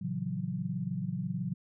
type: chord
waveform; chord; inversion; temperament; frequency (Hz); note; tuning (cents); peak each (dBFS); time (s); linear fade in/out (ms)
sine; F# dominant seventh; first; just; 115.62 / 138.75 / 166.5 / 185; A#2 / C#3 / E3 / F#3; -14 / +2 / +18 / 0; -40 / -38 / -37 / -35; 0.01-1.54; 10
effects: none